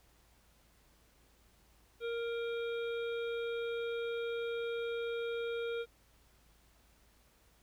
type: harmonic tone with a mistuned harmonic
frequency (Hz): 466.2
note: A#4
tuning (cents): 0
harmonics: 1 / 3 / 5 / 7 / 8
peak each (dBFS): -35 / -45 / -49 / -52 / -53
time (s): 2-5.86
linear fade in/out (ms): 50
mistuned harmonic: 5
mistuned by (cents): +30
effects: added 55 Hz sine -68 dBFS peak until 7.62 s + pink hiss -68 dBFS RMS until 7.62 s